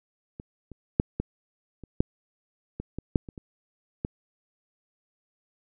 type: clicks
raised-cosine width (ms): 3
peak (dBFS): -25 / -29 / -6 / -14 / -29 / -7 / -20 / -20 / -7 / -27 / -27 / -15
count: 12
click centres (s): 0.399 / 0.717 / 0.999 / 1.2 / 1.837 / 2.005 / 2.8 / 2.986 / 3.158 / 3.288 / 3.378 / 4.049
effects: none